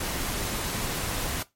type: noise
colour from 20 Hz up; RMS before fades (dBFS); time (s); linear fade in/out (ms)
pink; -30; 0-1.43; 5
effects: noise-tail reverb RT60 0.2 s tail -18 dB re dry + MP3 64 kbps